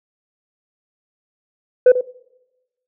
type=tone with echo; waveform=sine; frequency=501 Hz; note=B4; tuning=25 cents sharp; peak=-3 dBFS; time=1.86-1.92 s; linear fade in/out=5 ms; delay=91 ms; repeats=1; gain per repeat=-12 dB; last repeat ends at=2.011 s; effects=noise-tail reverb RT60 1.0 s tail -23 dB re dry + tanh soft clip ceiling -4 dBFS